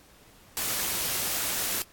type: noise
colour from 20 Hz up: white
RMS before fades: -29 dBFS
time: 0.57-1.82 s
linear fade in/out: 0 ms
effects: pink hiss -56 dBFS RMS until 1.92 s + AAC 64 kbps